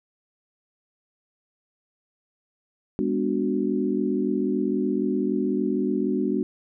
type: chord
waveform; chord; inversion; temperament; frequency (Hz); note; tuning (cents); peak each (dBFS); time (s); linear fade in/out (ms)
sine; G# half-diminished seventh; none; equal with one note detuned; 203.1 / 246.9 / 293.7 / 370; G#3 / B3 / D4 / F#4; -38 / 0 / 0 / 0; -27; 2.99-6.43; 0
effects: none